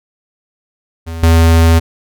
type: tone with level steps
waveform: square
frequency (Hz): 82.41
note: E2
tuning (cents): 0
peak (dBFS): -22 / -6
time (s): 1.06-1.8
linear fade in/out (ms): 20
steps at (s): 1.23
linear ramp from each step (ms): 2
effects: none